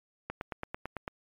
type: click train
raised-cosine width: 0.5 ms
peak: -20 dBFS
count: 8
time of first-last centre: 0.3-1.079 s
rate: 8.99 Hz
effects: MP3 96 kbps